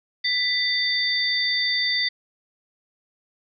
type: tone cluster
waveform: sine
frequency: 1988 / 3588 / 4617 Hz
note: B6 / A7 / D8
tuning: +11 / +33 / -30 cents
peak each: -24 / -26 / -24 dBFS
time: 0.24-2.09 s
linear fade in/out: 10 ms
effects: none